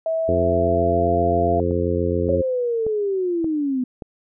sine tone with pitch glide, 649 to 683.6 Hz, E5 to F5, -27 to -37 cents, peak -19 dBFS, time 0.06-1.6 s, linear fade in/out 2 ms, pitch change +90 cents, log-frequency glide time 0.16-1.15 s
harmonic tone, 87.5 Hz, F2, 4 cents sharp, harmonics 1 / 2 / 3 / 4 / 5 / 6, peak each -24 / -28 / -27 / -25 / -24 / -26 dBFS, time 0.28-2.42 s, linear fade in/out 10 ms
click train, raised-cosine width 2 ms, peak -18 dBFS, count 5, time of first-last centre 1.71-4.022 s, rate 1.73 Hz
sine linear sweep, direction down, 554 to 246.9 Hz, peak -19 dBFS, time 2.29-3.84 s, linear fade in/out 5 ms
effects none

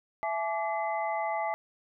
sine tone cluster, 665 / 852 / 1162 / 2034 Hz, E5 / G#5 / D6 / C7, +15 / +44 / -19 / -50 cents, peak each -33 / -31 / -38 / -38 dBFS, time 0.23-1.54 s, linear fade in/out 0 ms, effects none

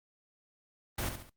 pink noise with echo, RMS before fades -34 dBFS, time 0.98-1.09 s, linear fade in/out 5 ms, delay 69 ms, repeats 3, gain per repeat -7 dB, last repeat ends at 1.297 s, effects noise-tail reverb RT60 0.1 s tail -18 dB re dry + Opus 32 kbps

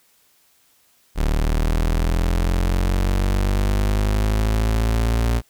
35% pulse linear sweep, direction up, 36.94 to 58.27 Hz, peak -15 dBFS, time 1.15-5.42 s, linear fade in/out 50 ms, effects white hiss -59 dBFS RMS until 5.49 s

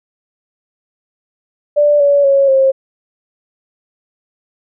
sine tone with pitch steps, 587.3 / 569.3 / 551.8 / 534.8 Hz, D5 / C#5 / C#5 / C5, 0 / +46 / -8 / +38 cents, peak -7 dBFS, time 1.76-2.72 s, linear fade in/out 20 ms, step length 240 ms, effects none

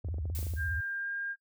sine tone with vibrato, 80.2 Hz, E2, 47 cents flat, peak -32 dBFS, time 0.04-0.81 s, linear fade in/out 10 ms, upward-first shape sine, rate 15 Hz, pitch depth 270 cents each way
clicks, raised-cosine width 2 ms, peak -32 dBFS, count 10, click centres 0.047 / 0.086 / 0.143 / 0.184 / 0.255 / 0.3 / 0.39 / 0.429 / 0.468 / 0.537 s
blue noise with exponential decay, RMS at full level -41 dBFS, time 0.35-1.04 s, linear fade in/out 0 ms, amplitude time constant 150 ms
sine tone with pitch glide, 1600 to 1609.3 Hz, G6 to G6, +35 to +45 cents, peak -33 dBFS, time 0.56-1.36 s, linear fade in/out 50 ms, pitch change +10 cents, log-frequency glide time 1.01-1.08 s
effects noise-tail reverb RT60 0.1 s tail -21 dB re dry

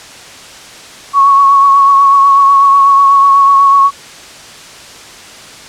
sine tone with vibrato, 1108.7 Hz, C#6, in tune, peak -3 dBFS, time 1.13-3.91 s, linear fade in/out 50 ms, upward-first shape triangle, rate 8.1 Hz, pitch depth 30 cents each way, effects white hiss -32 dBFS RMS until 5.68 s + low-pass 7000 Hz 12 dB/octave

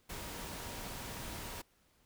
sine tone in noise, 948 Hz, A#5, 29 cents sharp, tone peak -55 dBFS, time 0.09-1.62 s, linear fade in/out 10 ms, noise pink, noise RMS -44 dBFS, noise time 0.09-1.62 s, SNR -14 dB, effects pink hiss -71 dBFS RMS until 2.05 s

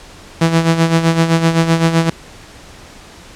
sawtooth tone with tremolo, 164.81 Hz, E3, in tune, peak -4 dBFS, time 0.41-2.1 s, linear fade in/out 5 ms, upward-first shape sine, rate 7.8 Hz, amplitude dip 65%, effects pink hiss -38 dBFS RMS until 3.35 s + low-pass 8000 Hz 12 dB/octave

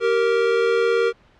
square tone pair together, 387.6 / 466.2 Hz, G4 / A#4, -20 / 0 cents, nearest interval minor third, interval 320 cents, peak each -23 / -18 dBFS, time 0-1.13 s, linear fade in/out 50 ms, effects pink hiss -55 dBFS RMS until 1.39 s + low-pass 3000 Hz 12 dB/octave

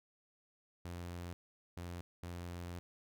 sawtooth tone bursts at uneven times, 87.31 Hz, F2, in tune, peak -39 dBFS, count 3, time 0.85-1.33 / 1.77-2.01 / 2.23-2.79 s, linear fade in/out 0 ms, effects none

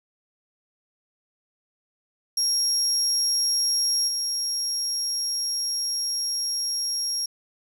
35% pulse tone with level steps, 5588 Hz, F8, in tune, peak -18 / -22 dBFS, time 2.37-7.26 s, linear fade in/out 5 ms, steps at 4.07 s, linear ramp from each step 20 ms, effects none

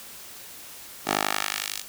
10% pulse tone with high-pass filter sweep, 51 Hz, G#1, 31 cents flat, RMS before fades -28 dBFS, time 1.05-1.84 s, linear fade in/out 50 ms, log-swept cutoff 430 to 4700 Hz, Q 0.77, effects white hiss -43 dBFS RMS until 1.88 s

